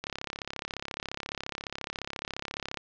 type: click train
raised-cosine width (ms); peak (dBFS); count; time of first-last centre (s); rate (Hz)
0.2; -16; 95; 0.04-2.773; 34.4
effects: low-pass 5000 Hz 12 dB/octave